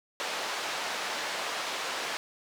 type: band-pass noise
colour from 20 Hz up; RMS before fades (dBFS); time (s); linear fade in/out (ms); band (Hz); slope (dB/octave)
pink; -34; 0.2-2.17; 0; 630 to 5400; 12
effects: none